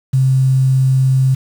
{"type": "tone with quantisation", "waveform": "sine", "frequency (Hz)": 131.9, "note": "C3", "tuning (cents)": 14, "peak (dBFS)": -9, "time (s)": [0.13, 1.35], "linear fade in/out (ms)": 10, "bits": 6, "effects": []}